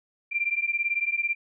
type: beating tone pair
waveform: sine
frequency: 2362 / 2380 Hz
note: D7 / D7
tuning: +9 / +22 cents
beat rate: 18 Hz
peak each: -27 dBFS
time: 0.31-1.35 s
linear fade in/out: 20 ms
effects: none